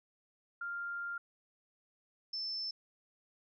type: tone pair in turn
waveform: sine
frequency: 1396.9 / 5291 Hz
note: F6 / E8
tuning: 0 / +6 cents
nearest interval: octave + major seventh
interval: 2306 cents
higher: second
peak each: -37 / -36 dBFS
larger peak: second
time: 0.61-1.18 / 2.33-2.71 s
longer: first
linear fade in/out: 5 ms
effects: none